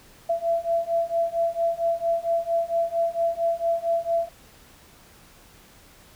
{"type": "beating tone pair", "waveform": "sine", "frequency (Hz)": [670, 674.4], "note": ["E5", "E5"], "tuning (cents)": [28, 39], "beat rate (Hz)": 4.4, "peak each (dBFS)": [-25, -24], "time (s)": [0.29, 4.29], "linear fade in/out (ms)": 10, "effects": ["pink hiss -52 dBFS RMS until 6.15 s"]}